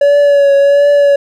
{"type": "tone with vibrato", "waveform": "triangle", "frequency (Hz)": 567, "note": "C#5", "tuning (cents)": 39, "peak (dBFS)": -3, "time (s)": [0.01, 1.16], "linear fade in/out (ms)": 5, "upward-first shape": "triangle", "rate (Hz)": 1.4, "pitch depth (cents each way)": 33, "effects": []}